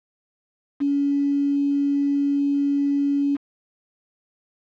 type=tone with quantisation; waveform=sine; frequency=282.7 Hz; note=C#4; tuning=34 cents sharp; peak=-18 dBFS; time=0.8-3.37 s; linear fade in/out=20 ms; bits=6; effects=low-pass 2000 Hz 12 dB/octave